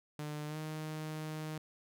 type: tone with pitch glide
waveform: sawtooth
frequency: 150 to 155.38 Hz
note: D3 to D#3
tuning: +37 to -2 cents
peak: -35 dBFS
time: 0.19-1.58 s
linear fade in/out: 2 ms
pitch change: +61 cents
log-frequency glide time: 0.47-0.57 s
effects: none